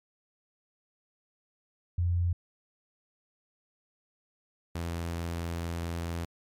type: tone pair in turn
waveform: sine / sawtooth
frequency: 87.31 / 84.53 Hz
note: F2 / E2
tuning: 0 / +44 cents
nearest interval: minor second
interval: 56 cents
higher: first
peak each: -24 / -28 dBFS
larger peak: first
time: 1.98-2.33 / 4.75-6.25 s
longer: second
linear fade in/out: 5 ms
effects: MP3 96 kbps